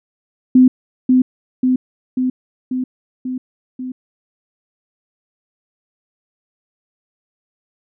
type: tone with echo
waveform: sine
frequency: 255.2 Hz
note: C4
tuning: 43 cents flat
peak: -5 dBFS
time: 0.55-0.68 s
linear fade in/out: 5 ms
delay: 540 ms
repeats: 6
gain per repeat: -3 dB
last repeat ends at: 3.92 s
effects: none